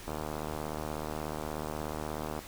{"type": "click train", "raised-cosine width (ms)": 1, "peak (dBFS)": -22, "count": 178, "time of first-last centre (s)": [0.08, 2.391], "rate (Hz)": 76.6, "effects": ["pink hiss -47 dBFS RMS until 2.47 s"]}